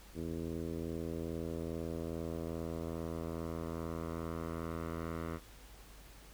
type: tone with low-pass filter sweep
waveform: 10% pulse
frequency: 82.41 Hz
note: E2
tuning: in tune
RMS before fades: -40 dBFS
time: 0.14-5.4 s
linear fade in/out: 50 ms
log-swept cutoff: 370 to 1600 Hz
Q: 1.4
effects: added 50 Hz sine -55 dBFS peak until 6.33 s + pink hiss -58 dBFS RMS until 6.33 s